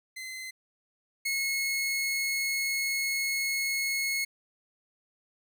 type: tone pair in turn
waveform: sawtooth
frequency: 2055 / 2177 Hz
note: C7 / C#7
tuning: -32 / -32 cents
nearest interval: minor second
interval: 100 cents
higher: second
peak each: -34 / -24 dBFS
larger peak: second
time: 0.16-0.51 / 1.25-4.25 s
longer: second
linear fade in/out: 10 ms
effects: none